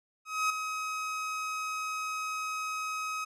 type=tone with ADSR envelope; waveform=30% pulse; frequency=1269 Hz; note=D#6; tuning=34 cents sharp; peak=-22 dBFS; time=0.25-3.25 s; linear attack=250 ms; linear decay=4 ms; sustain=-8 dB; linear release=13 ms; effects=low-pass 10000 Hz 12 dB/octave